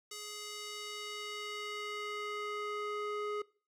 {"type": "tone with band-pass filter sweep", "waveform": "square", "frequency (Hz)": 417.7, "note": "G#4", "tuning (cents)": 10, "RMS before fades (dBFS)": -40, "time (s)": [0.11, 3.42], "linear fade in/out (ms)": 5, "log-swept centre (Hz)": [6400, 900], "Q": 0.92, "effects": ["noise-tail reverb RT60 0.4 s tail -22 dB re dry"]}